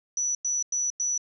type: tone bursts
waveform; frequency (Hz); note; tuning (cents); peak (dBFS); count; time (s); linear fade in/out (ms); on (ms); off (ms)
sine; 5920; F#8; 0; -24; 4; 0.17-1.178; 2; 180; 96
effects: none